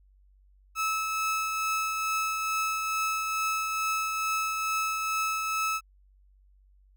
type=tone with tremolo; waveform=30% pulse; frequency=1300 Hz; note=E6; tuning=24 cents flat; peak=-23 dBFS; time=0.75-5.81 s; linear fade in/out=50 ms; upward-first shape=triangle; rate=2.3 Hz; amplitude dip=35%; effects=added 48 Hz sine -57 dBFS peak until 6.96 s